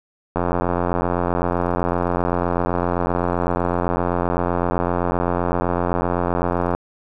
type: click train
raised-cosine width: 1 ms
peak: -6 dBFS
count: 562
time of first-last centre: 0.36-6.75 s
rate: 87.8 Hz
effects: none